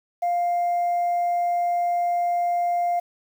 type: tone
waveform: sine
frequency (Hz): 700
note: F5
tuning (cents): +4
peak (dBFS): -18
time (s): 0.22-3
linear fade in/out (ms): 10
effects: tanh soft clip ceiling -18 dBFS + 8-bit